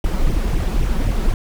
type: noise with flanger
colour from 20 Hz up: brown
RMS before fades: -17 dBFS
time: 0.04-1.34 s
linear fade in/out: 2 ms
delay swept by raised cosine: 0.34 to 5.44 ms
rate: 3.8 Hz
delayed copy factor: +0.8
effects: none